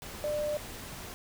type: tone in noise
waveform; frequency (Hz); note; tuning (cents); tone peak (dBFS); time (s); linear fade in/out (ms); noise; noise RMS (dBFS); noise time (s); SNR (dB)
sine; 597; D5; +28; -29; 0.24-0.57; 0; pink; -43; 0.02-1.14; +11
effects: none